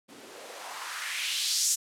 blue noise with band-pass filter sweep, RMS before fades -32 dBFS, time 0.08-1.76 s, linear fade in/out 20 ms, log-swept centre 230 to 7400 Hz, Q 2.1, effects low-pass 12000 Hz 12 dB/octave

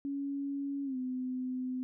sine tone with pitch glide, 279.6 to 254.9 Hz, C#4 to C4, +15 to -45 cents, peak -33 dBFS, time 0.05-1.83 s, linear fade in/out 0 ms, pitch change -160 cents, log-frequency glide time 0.84-0.97 s, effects none

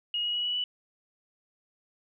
sine tone with pitch steps, 2880 / 2900 / 2920 / 2941 / 2961 Hz, F#7 / F#7 / F#7 / F#7 / F#7, -47 / -35 / -24 / -11 / +1 cents, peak -27 dBFS, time 0.14-0.64 s, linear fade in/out 2 ms, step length 100 ms, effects none

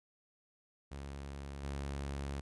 sawtooth tone with level steps, 69.7 Hz, C#2, 10 cents sharp, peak -39 / -34 dBFS, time 0.91-2.41 s, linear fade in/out 10 ms, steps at 1.63 s, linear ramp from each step 10 ms, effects resampled to 24000 Hz

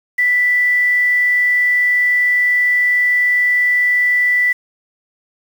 sine tone with quantisation, 1975.5 Hz, B6, in tune, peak -11 dBFS, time 0.18-4.53 s, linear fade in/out 10 ms, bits 6, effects none

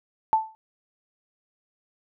sine tone with exponential decay, 880 Hz, A5, in tune, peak -13 dBFS, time 0.33-0.55 s, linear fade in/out 0 ms, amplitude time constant 46 ms, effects none

